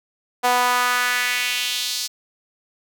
sawtooth tone with high-pass filter sweep, 246.9 Hz, B3, in tune, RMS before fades -21 dBFS, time 0.43-2.08 s, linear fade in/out 20 ms, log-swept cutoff 740 to 4900 Hz, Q 2.2, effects none

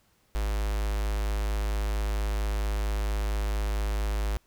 square tone with notch filter, 52.2 Hz, G#1, 10 cents sharp, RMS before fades -28 dBFS, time 0.35-4.37 s, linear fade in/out 0 ms, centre 190 Hz, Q 0.75, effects pink hiss -67 dBFS RMS until 4.46 s

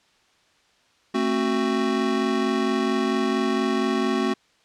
square chord, F# diminished, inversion first, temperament just, 222 / 266.4 / 370 Hz, A3 / C4 / F#4, +16 / +31 / 0 cents, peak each -26 dBFS, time 1.14-4.34 s, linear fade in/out 10 ms, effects white hiss -61 dBFS RMS until 4.64 s + low-pass 5000 Hz 12 dB/octave

